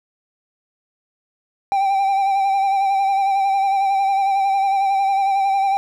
triangle tone with vibrato, 784 Hz, G5, in tune, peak -13 dBFS, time 1.72-5.77 s, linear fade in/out 0 ms, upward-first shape sine, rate 11 Hz, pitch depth 33 cents each way, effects none

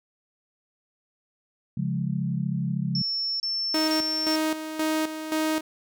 sine chord, Db major, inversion none, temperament equal, 138.59 / 174.61 / 207.7 Hz, Db3 / F3 / Ab3, 0 / 0 / 0 cents, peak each -28 / -28 / -31 dBFS, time 1.77-3.02 s, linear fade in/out 5 ms
sine tone bursts, 5400 Hz, E8, 41 cents sharp, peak -25 dBFS, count 3, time 2.95-4.358 s, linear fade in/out 2 ms, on 450 ms, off 29 ms
sawtooth tone with tremolo, 313.3 Hz, D#4, 12 cents sharp, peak -19 dBFS, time 3.74-5.61 s, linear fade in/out 5 ms, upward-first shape square, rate 1.9 Hz, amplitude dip 65%
effects none

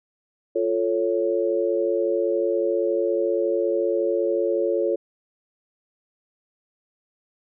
sine chord, F augmented, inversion none, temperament equal, 349.2 / 440 / 554.4 Hz, F4 / A4 / C#5, 0 / 0 / 0 cents, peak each -24 dBFS, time 0.55-4.96 s, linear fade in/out 10 ms, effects none

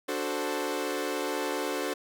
sawtooth chord, D dominant seventh, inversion none, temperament equal, 293.7 / 370 / 440 / 523.3 Hz, D4 / F#4 / A4 / C5, 0 / 0 / 0 / 0 cents, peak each -31 dBFS, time 0.08-1.94 s, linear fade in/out 10 ms, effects none

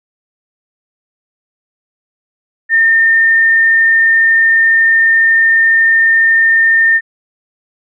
sine tone, 1814 Hz, A#6, 48 cents flat, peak -6 dBFS, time 2.69-7.01 s, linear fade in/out 50 ms, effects none

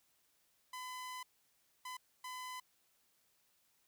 sawtooth tone bursts at uneven times, 1010 Hz, B5, 39 cents sharp, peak -40 dBFS, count 3, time 0.73-1.23 / 1.85-1.97 / 2.24-2.6 s, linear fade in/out 5 ms, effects white hiss -75 dBFS RMS until 3.87 s

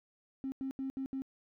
triangle tone bursts at uneven times, 267.4 Hz, C4, 38 cents sharp, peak -31 dBFS, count 5, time 0.44-0.52 / 0.61-0.71 / 0.79-0.9 / 0.97-1.06 / 1.13-1.22 s, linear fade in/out 0 ms, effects tanh soft clip ceiling -32 dBFS

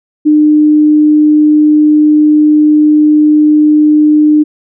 sine tone, 302.3 Hz, D#4, 50 cents flat, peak -3 dBFS, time 0.25-4.44 s, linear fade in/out 20 ms, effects none

